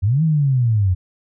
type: linear two-way sweep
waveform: sine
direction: up then down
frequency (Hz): 87.31 to 163.8 to 87.31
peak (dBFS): -13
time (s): 0.02-0.95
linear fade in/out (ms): 20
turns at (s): 0.23
effects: none